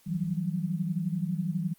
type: tone cluster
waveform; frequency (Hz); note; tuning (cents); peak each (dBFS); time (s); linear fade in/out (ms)
sine; 160.7 / 179.4 / 191.3; E3 / F3 / G3; -44 / +47 / -42; -31 / -32 / -33; 0.06-1.74; 20
effects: white hiss -62 dBFS RMS until 1.78 s + Opus 48 kbps